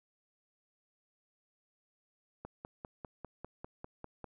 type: click train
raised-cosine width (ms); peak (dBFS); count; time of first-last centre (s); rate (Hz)
1; -29; 10; 2.45-4.243; 5.02
effects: none